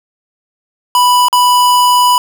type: tone with dropouts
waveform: square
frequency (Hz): 987.8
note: B5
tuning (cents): 0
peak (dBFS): -7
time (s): 0.95-2.18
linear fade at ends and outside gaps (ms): 1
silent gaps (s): 1.284-1.328
effects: none